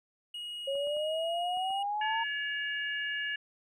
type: tone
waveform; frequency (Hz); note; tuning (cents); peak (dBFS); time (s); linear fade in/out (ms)
triangle; 2887; F#7; -43; -36; 0.34-1.83; 5
type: exponential sweep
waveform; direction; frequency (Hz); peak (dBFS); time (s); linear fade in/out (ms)
sine; up; 543 to 922; -30; 0.67-2.24; 10
type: clicks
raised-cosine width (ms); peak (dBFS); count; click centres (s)
1; -40; 5; 0.754 / 0.872 / 0.968 / 1.572 / 1.705
type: harmonic tone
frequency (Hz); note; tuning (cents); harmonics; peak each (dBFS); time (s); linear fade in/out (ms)
568; C#5; +42; 3 / 4 / 5; -33 / -44 / -37; 2.01-3.36; 5
effects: none